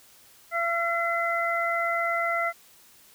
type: harmonic tone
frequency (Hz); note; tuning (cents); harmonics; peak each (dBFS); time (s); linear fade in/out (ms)
679; F5; -49; 1 / 2 / 3; -28 / -28 / -28; 0.51-2.53; 50
effects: white hiss -55 dBFS RMS until 3.14 s